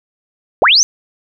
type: linear sweep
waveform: sine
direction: up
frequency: 335.4 to 6340 Hz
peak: -6 dBFS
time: 0.62-0.83 s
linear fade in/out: 0 ms
effects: none